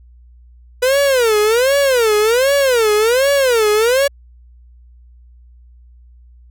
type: tone with vibrato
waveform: 45% pulse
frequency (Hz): 487.1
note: B4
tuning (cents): -24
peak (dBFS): -11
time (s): 0.82-4.08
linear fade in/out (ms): 10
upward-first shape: sine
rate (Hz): 1.3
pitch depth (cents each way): 260
effects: added 60 Hz sine -41 dBFS peak until 6.5 s